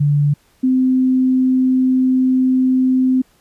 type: tone pair in turn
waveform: sine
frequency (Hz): 145.3 / 258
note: D3 / C4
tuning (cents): -18 / -24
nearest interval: minor seventh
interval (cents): 994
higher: second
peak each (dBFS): -11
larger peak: neither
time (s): 0-0.34 / 0.63-3.22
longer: second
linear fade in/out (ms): 10
effects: pink hiss -56 dBFS RMS until 3.4 s + resampled to 32000 Hz